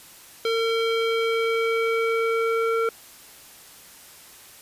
square tone with low-pass filter sweep, 454.7 Hz, A#4, 43 cents flat, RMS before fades -23 dBFS, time 0.45-2.89 s, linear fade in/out 2 ms, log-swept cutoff 3700 to 1700 Hz, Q 2.3, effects white hiss -47 dBFS RMS until 4.61 s + resampled to 32000 Hz

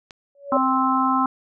click, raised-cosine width 0.2 ms, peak -22 dBFS, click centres 0.108 s
sine tone with exponential growth, 564 Hz, C#5, 30 cents sharp, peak -16 dBFS, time 0.35-0.57 s, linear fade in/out 2 ms, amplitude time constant 47 ms
harmonic tone, 262.1 Hz, C4, 3 cents sharp, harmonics 1 / 3 / 4 / 5, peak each -22 / -25 / -21 / -23 dBFS, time 0.52-1.26 s, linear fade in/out 2 ms
effects none

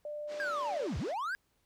sine tone with pitch glide, 595 to 584.8 Hz, D5 to D5, +22 to -7 cents, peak -37 dBFS, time 0.05-0.87 s, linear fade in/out 2 ms, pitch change -29 cents, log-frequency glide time 0.39-0.5 s
pink band-pass noise, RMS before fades -50 dBFS, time 0.27-1.15 s, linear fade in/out 50 ms, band 260 to 6300 Hz, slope 24 dB/octave
triangle linear two-way sweep, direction down then up, 1653 to 55 to 1653 Hz, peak -31 dBFS, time 0.4-1.35 s, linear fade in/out 0 ms, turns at 0.98 s
effects pink hiss -75 dBFS RMS until 1.65 s

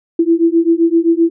sine beating tone pair, 329.6 / 337.3 Hz, E4 / E4, 0 / +40 cents, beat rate 7.7 Hz, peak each -12 dBFS, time 0.19-1.3 s, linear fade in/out 5 ms, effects none

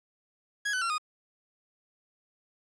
40% pulse tone with pitch steps, 1661 / 1505.6 / 1364.8 / 1237.2 Hz, G#6 / F#6 / F6 / D#6, 0 / +30 / -40 / -10 cents, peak -27 dBFS, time 0.65-0.982 s, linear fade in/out 10 ms, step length 83 ms, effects resampled to 22050 Hz + 9-bit

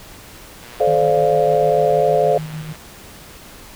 click train, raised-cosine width 0.3 ms, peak -24 dBFS, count 256, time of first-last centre 0.63-2.755 s, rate 120 Hz
sine chord, D minor seventh, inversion second, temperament equal with one note detuned, 430.9 / 523.3 / 587.3 / 698.5 Hz, A4 / C5 / D5 / F5, -36 / 0 / 0 / 0 cents, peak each -18 dBFS, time 0.8-2.38 s, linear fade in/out 5 ms
sine tone with tremolo, 155.56 Hz, D#3, in tune, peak -25 dBFS, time 0.87-2.73 s, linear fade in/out 5 ms, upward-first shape square, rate 6.6 Hz, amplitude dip 40%
effects pink hiss -40 dBFS RMS until 3.75 s

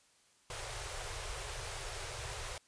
pink band-stop noise, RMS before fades -42 dBFS, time 0.5-2.58 s, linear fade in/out 2 ms, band 130 to 390 Hz, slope 48 dB/octave, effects white hiss -68 dBFS RMS until 2.67 s + resampled to 22050 Hz

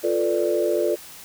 sine chord, B half-diminished seventh, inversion second, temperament equal, 349.2 / 440 / 493.9 / 587.3 Hz, F4 / A4 / B4 / D5, 0 / 0 / 0 / 0 cents, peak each -23 / -24 / -27 / -23 dBFS, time 0.03-0.96 s, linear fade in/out 20 ms, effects tanh soft clip ceiling -9 dBFS + white hiss -42 dBFS RMS until 1.24 s

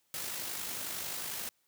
white noise with amplitude modulation, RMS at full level -37 dBFS, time 0.14-1.49 s, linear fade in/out 0 ms, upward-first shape sine, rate 51.1 Hz, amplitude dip 35%, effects white hiss -74 dBFS RMS until 1.67 s + high-pass 80 Hz 12 dB/octave

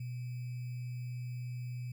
sine tone with sample-and-hold, 123.47 Hz, B2, in tune, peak -37 dBFS, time 0-1.92 s, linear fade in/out 5 ms, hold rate 2450 Hz, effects none

